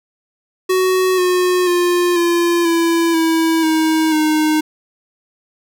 square tone with pitch steps, 372.2 / 362.4 / 352.9 / 343.7 / 334.7 / 325.9 / 317.4 / 309 Hz, F#4 / F#4 / F4 / F4 / E4 / E4 / D#4 / D#4, +10 / -36 / +18 / -28 / +26 / -20 / +35 / -12 cents, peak -13 dBFS, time 0.69-4.61 s, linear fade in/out 10 ms, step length 490 ms, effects none

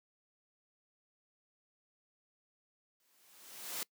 white noise with exponential growth, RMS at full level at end -37 dBFS, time 3-3.83 s, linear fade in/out 1 ms, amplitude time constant 180 ms, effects noise-tail reverb RT60 0.1 s tail -24 dB re dry + high-pass 200 Hz 12 dB/octave

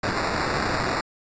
blue noise with sample-and-hold, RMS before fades -25 dBFS, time 0.03-1.01 s, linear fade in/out 5 ms, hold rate 3150 Hz, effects resampled to 16000 Hz

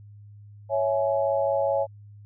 sine chord, C# minor, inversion none, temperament equal with one note detuned, 554.4 / 659.3 / 841.2 Hz, C#5 / E5 / G#5, 0 / 0 / +22 cents, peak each -23 / -27 / -29 dBFS, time 0.69-1.87 s, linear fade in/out 50 ms, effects added 103 Hz sine -44 dBFS peak until 2.25 s

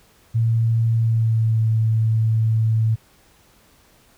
sine tone with pitch glide, 114.1 to 111.3 Hz, A#2 to A2, -37 to +20 cents, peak -15 dBFS, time 0.34-2.96 s, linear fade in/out 20 ms, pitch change -43 cents, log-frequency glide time 0.95-1.62 s, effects pink hiss -55 dBFS RMS until 4.17 s

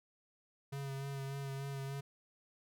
square tone with vibrato, 137.6 Hz, C#3, 12 cents flat, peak -40 dBFS, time 0.72-2.01 s, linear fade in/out 10 ms, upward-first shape sine, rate 3.4 Hz, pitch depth 23 cents each way, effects none

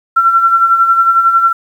sine tone with tremolo, 1355 Hz, E6, 47 cents sharp, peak -4 dBFS, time 0.16-1.53 s, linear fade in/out 10 ms, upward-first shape sine, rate 11 Hz, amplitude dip 55%, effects 7-bit

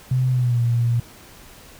sine tone with pitch glide, 128.4 to 118.43 Hz, C3 to A#2, -32 to +28 cents, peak -16 dBFS, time 0.11-1 s, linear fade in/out 5 ms, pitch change -140 cents, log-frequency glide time 0.29-0.6 s, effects pink hiss -45 dBFS RMS until 1.79 s

